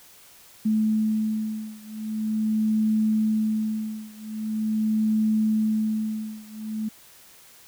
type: beating tone pair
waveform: sine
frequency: 216.8 / 217.23 Hz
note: A3 / A3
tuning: -25 / -22 cents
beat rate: 0.43 Hz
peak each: -24 / -25 dBFS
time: 0.65-6.89 s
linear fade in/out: 10 ms
effects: white hiss -51 dBFS RMS until 7.67 s